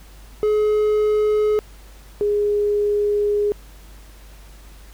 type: tone pair in turn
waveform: triangle / sine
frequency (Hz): 424 / 413.4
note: G#4 / G#4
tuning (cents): +36 / -8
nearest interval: unison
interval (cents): 44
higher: first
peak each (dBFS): -13 / -16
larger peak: first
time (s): 0.43-1.59 / 2.21-3.52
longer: second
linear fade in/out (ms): 0
effects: added 50 Hz sine -41 dBFS peak until 4.93 s + pink hiss -49 dBFS RMS until 4.93 s